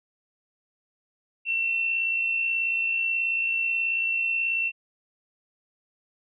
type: tone with amplitude modulation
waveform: sine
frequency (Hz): 2701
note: E7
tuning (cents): +42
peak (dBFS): -21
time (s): 1.45-4.72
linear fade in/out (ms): 50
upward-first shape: sine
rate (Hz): 58.4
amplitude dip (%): 40
effects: none